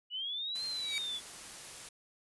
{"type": "linear two-way sweep", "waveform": "sine", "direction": "up then down", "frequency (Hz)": [2899, 4200, 3392], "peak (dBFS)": -35, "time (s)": [0.1, 1.21], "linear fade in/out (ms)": 50, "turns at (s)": 0.65}
{"type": "noise", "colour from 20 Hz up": "white", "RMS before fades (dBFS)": -47, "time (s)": [0.55, 1.89], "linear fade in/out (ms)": 5}
{"type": "tone with exponential growth", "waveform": "sawtooth", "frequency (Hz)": 2291, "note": "D7", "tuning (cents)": -44, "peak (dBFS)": -28, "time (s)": [0.7, 0.98], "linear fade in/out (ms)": 0, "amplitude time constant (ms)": 60}
{"effects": ["resampled to 24000 Hz"]}